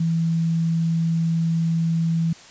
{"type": "tone", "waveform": "sine", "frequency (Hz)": 164.81, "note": "E3", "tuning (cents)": 0, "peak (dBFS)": -18, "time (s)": [0, 2.33], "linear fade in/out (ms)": 5, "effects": ["white hiss -45 dBFS RMS until 2.5 s", "resampled to 16000 Hz"]}